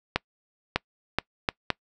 accelerating click train, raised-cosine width 0.3 ms, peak -6 dBFS, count 5, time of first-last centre 0.16-1.703 s, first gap 600 ms, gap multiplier 0.71, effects noise-tail reverb RT60 0.1 s tail -25 dB re dry

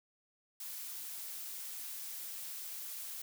blue noise, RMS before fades -44 dBFS, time 0.6-3.22 s, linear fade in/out 5 ms, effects none

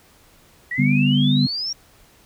sine exponential sweep, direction up, 1902 to 5660 Hz, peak -23 dBFS, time 0.71-1.73 s, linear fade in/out 5 ms
sine chord, G major, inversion second, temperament equal with one note detuned, 143.89 / 196 / 246.9 Hz, D3 / G3 / B3, -35 / 0 / 0 cents, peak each -18 / -21 / -18 dBFS, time 0.78-1.47 s, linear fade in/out 10 ms
effects pink hiss -53 dBFS RMS until 2.25 s

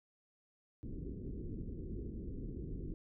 pink low-pass noise, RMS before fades -43 dBFS, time 0.83-2.94 s, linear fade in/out 0 ms, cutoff 410 Hz, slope 48 dB/octave, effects none

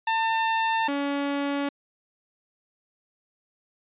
sawtooth tone pair in turn, 898 / 282.9 Hz, A5 / C#4, +35 / +35 cents, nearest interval octave + minor sixth, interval 2000 cents, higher first, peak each -18 / -21 dBFS, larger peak first, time 0.07-0.88 / 0.88-1.69 s, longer neither, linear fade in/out 5 ms, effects resampled to 8000 Hz

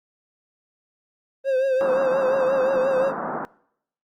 triangle tone with vibrato, 529 Hz, C5, 19 cents sharp, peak -16 dBFS, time 1.44-3.13 s, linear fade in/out 50 ms, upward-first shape triangle, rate 5.7 Hz, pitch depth 67 cents each way
white band-pass noise, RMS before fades -29 dBFS, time 1.81-3.45 s, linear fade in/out 0 ms, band 160 to 1400 Hz, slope 48 dB/octave
effects noise-tail reverb RT60 0.7 s tail -22 dB re dry + Opus 24 kbps

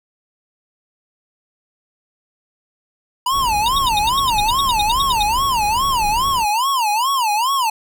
square tone with vibrato, 959 Hz, A#5, 49 cents sharp, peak -16 dBFS, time 3.26-7.7 s, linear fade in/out 5 ms, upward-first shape sine, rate 2.4 Hz, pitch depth 260 cents each way
brown noise, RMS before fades -29 dBFS, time 3.31-6.46 s, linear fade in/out 50 ms
triangle tone bursts, 3716 Hz, A#7, 6 cents flat, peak -15 dBFS, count 16, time 3.66-5.226 s, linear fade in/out 2 ms, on 21 ms, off 82 ms
effects none

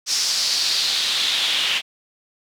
pink noise with band-pass filter sweep, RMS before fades -21 dBFS, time 0.06-1.82 s, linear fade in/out 50 ms, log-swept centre 5500 to 3000 Hz, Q 3.4, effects none

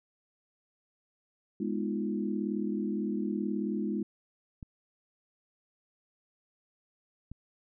sine chord, F half-diminished seventh, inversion first, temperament equal, 207.7 / 246.9 / 311.1 / 349.2 Hz, Ab3 / Cb4 / Eb4 / F4, 0 / 0 / 0 / 0 cents, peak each -32 / -37 / -36 / -37 dBFS, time 1.6-4.03 s, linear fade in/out 5 ms
clicks, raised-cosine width 5 ms, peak -30 dBFS, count 2, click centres 4.628 / 7.316 s
effects none

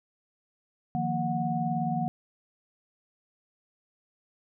sine tone cluster, 155.6 / 175.1 / 232.6 / 733 Hz, D#3 / F3 / A#3 / F#5, 0 / +5 / -4 / -16 cents, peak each -32 / -33 / -32 / -30 dBFS, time 0.95-2.08 s, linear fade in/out 0 ms, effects none

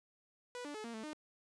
sawtooth tone with pitch steps, 491.7 / 292 / 429.3 / 232.5 / 220.2 / 304.8 Hz, B4 / D4 / A4 / A#3 / A3 / D#4, -8 / -10 / -43 / -4 / +2 / -36 cents, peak -39 dBFS, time 0.55-1.132 s, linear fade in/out 0 ms, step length 97 ms, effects resampled to 22050 Hz

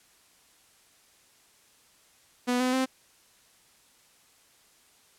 sawtooth tone with pitch steps, 246.9 / 253.8 / 261 Hz, B3 / B3 / C4, 0 / +47 / -4 cents, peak -20 dBFS, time 2.47-2.86 s, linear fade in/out 20 ms, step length 130 ms, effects white hiss -61 dBFS RMS until 5.18 s + low-pass 11000 Hz 12 dB/octave

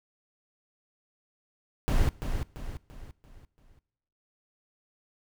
brown noise with echo, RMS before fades -23 dBFS, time 1.88-2.09 s, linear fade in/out 0 ms, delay 340 ms, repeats 5, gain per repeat -7 dB, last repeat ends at 3.79 s, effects noise-tail reverb RT60 0.9 s tail -22 dB re dry

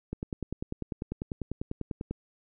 click train, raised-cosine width 3 ms, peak -20 dBFS, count 21, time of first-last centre 0.13-2.11 s, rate 10.1 Hz, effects none

